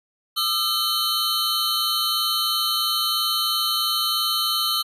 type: tone cluster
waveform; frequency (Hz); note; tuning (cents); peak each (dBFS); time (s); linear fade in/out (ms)
square; 1212 / 1333 / 3073 / 3936 / 4267; D#6 / E6 / G7 / B7 / C8; -46 / +19 / -35 / -7 / +33; -30 / -31 / -26 / -27 / -26; 0.36-4.83; 20
effects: resampled to 32000 Hz